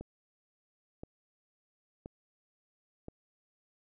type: click train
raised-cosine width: 2 ms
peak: -29 dBFS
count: 4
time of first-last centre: 0.01-3.084 s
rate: 0.976 Hz
effects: none